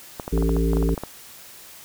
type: clicks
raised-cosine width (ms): 1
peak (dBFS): -15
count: 12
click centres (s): 0.198 / 0.279 / 0.377 / 0.425 / 0.493 / 0.566 / 0.733 / 0.77 / 0.827 / 0.891 / 0.978 / 1.036
type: harmonic tone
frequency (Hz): 55.7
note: A1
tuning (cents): +22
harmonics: 1 / 3 / 5 / 7 / 8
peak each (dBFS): -20 / -25 / -27 / -28 / -29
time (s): 0.32-0.95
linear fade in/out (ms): 10
effects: white hiss -44 dBFS RMS until 1.84 s

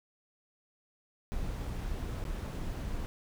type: noise with dropouts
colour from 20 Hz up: brown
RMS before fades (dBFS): -36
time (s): 1.32-3.06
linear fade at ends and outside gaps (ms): 0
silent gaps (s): 2.24-2.252
effects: none

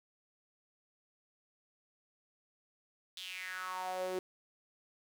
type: tone with high-pass filter sweep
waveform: sawtooth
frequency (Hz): 185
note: F#3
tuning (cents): 0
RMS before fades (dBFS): -40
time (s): 3.17-4.19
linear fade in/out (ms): 2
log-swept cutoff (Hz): 3600 to 380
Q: 5.2
effects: none

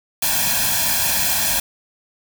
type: noise with comb filter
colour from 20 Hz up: white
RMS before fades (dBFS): -19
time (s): 0.22-1.6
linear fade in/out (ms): 5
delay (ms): 1.2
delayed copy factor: +0.95
effects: none

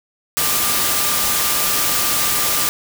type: tone in noise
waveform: sine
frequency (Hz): 1195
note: D6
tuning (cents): +30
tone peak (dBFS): -28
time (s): 0.37-2.69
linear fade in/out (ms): 0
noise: white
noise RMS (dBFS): -18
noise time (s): 0.37-2.69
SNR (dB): -13
effects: none

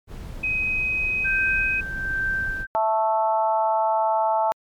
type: noise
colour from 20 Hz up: brown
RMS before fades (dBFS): -34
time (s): 0.07-2.66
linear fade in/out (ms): 50
type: tone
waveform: sine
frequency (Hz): 2522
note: D#7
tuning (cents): +23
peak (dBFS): -21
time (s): 0.43-1.81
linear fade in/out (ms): 10
type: tone with tremolo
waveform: sine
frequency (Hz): 1563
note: G6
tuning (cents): -6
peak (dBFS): -21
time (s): 1.24-2.67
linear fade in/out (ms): 20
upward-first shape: sine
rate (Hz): 1.2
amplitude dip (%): 60
type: harmonic tone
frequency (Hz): 219.8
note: A3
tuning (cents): -2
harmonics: 3 / 4 / 5 / 6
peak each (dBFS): -23 / -20 / -32 / -32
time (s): 2.75-4.52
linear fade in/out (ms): 0
effects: MP3 96 kbps

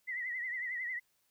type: tone with vibrato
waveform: sine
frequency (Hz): 1975.5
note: B6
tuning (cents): 0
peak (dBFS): -35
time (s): 0.07-1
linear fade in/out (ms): 20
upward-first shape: triangle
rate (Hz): 11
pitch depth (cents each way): 100
effects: white hiss -75 dBFS RMS until 1.3 s

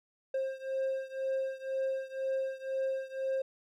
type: beating tone pair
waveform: triangle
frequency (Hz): 531 / 533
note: C5 / C5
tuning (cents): +25 / +32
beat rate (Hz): 2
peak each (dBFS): -32 / -34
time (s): 0.34-3.42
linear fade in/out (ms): 5
effects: none

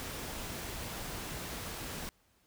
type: noise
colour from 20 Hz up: pink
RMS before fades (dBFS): -41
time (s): 0-2.09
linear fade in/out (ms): 0
effects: pink hiss -70 dBFS RMS until 2.46 s

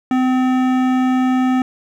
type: tone with hard clipping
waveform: sine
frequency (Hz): 256.4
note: C4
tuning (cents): -35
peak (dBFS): -15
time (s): 0.11-1.62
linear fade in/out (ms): 2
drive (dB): 15
effects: none

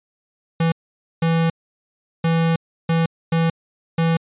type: tone bursts at uneven times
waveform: square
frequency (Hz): 164.81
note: E3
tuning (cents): 0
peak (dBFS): -16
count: 6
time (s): 0.6-0.72 / 1.22-1.5 / 2.24-2.56 / 2.89-3.06 / 3.32-3.5 / 3.98-4.17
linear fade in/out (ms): 5
effects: resampled to 8000 Hz

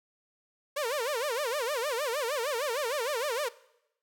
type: tone with vibrato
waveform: sawtooth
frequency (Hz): 523.3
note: C5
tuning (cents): 0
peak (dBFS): -25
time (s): 0.76-3.49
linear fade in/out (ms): 10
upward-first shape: sine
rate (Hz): 6.5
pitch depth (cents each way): 260
effects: noise-tail reverb RT60 0.8 s tail -19 dB re dry

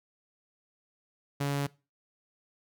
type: tone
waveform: sawtooth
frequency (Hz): 141.5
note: C#3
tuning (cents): +36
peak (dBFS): -24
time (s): 1.4-1.67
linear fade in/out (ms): 10
effects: noise-tail reverb RT60 0.3 s tail -21 dB re dry

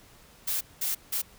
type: noise bursts at uneven times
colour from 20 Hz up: blue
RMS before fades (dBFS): -29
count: 3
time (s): 0.47-0.61 / 0.81-0.95 / 1.12-1.22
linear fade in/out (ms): 10
effects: pink hiss -55 dBFS RMS until 1.38 s

